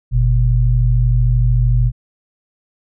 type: tone pair together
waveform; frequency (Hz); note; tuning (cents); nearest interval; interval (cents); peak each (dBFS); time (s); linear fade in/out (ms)
sine; 48.18 / 121.4; G1 / B2; -29 / -29; octave + major third; 1600; -13; 0.11-1.92; 50
effects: none